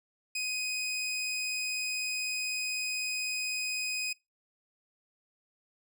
20% pulse tone, 2504 Hz, D#7, 10 cents sharp, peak -27 dBFS, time 0.35-4.13 s, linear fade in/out 5 ms, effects noise-tail reverb RT60 0.2 s tail -21 dB re dry

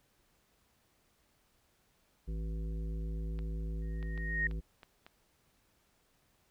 harmonic tone, 53.9 Hz, A1, 35 cents flat, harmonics 1 / 3 / 5 / 7 / 9, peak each -35 / -43 / -53 / -53 / -57 dBFS, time 2.27-4.61 s, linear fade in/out 20 ms
clicks, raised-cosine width 0.3 ms, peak -35 dBFS, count 6, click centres 3.39 / 4.028 / 4.177 / 4.512 / 4.832 / 5.065 s
sine tone with exponential growth, 1862 Hz, A#6, 2 cents flat, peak -27 dBFS, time 3.82-4.47 s, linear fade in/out 2 ms, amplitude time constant 140 ms
effects pink hiss -72 dBFS RMS until 6.5 s

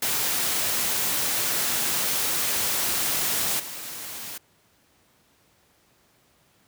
white noise with level steps, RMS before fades -25 / -36 dBFS, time 0.02-4.38 s, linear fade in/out 5 ms, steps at 3.59 s, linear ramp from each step 10 ms, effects pink hiss -62 dBFS RMS until 6.67 s + high-pass 80 Hz 12 dB/octave

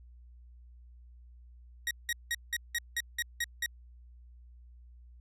sawtooth tone bursts, 1891 Hz, A#6, 24 cents sharp, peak -26 dBFS, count 9, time 1.87-3.661 s, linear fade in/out 2 ms, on 39 ms, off 180 ms, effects added 60 Hz sine -51 dBFS peak until 5.2 s + resampled to 32000 Hz

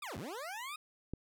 20% pulse linear two-way sweep, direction down then up, 1266 to 71.8 to 1266 Hz, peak -36 dBFS, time 0.02-0.76 s, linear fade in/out 5 ms, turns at 0.17 s
click, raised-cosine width 3 ms, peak -26 dBFS, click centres 1.136 s
effects none

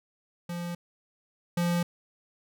square tone pair in turn, 173.3 / 173.3 Hz, F3 / F3, -13 / -13 cents, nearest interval unison, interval 0 cents, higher neither, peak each -33 / -25 dBFS, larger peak second, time 0.49-0.75 / 1.57-1.83 s, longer neither, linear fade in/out 5 ms, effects none

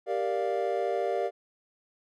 triangle chord, G minor seventh, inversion none, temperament equal, 392 / 466.2 / 587.3 / 698.5 Hz, G4 / Bb4 / D5 / F5, 0 / 0 / 0 / 0 cents, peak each -30 dBFS, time 0.06-1.31 s, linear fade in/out 50 ms, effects none

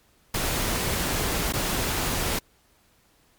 pink noise with dropouts, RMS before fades -26 dBFS, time 0.34-2.39 s, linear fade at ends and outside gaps 5 ms, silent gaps 1.525-1.535 s, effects pink hiss -62 dBFS RMS until 3.38 s + MP3 96 kbps

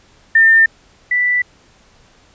sine tone pair in turn, 1803 / 1973.9 Hz, A6 / B6, +42 / -1 cents, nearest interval major second, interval 157 cents, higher second, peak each -6 / -12 dBFS, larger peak first, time 0.35-0.66 / 1.11-1.42 s, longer neither, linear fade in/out 5 ms, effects pink hiss -50 dBFS RMS until 2.34 s + resampled to 16000 Hz

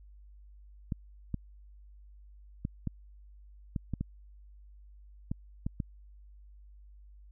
clicks, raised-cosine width 5 ms, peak -20 dBFS, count 10, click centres 0.922 / 1.343 / 2.651 / 2.873 / 3.762 / 3.937 / 4.01 / 5.315 / 5.665 / 5.802 s, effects added 50 Hz sine -51 dBFS peak until 7.31 s

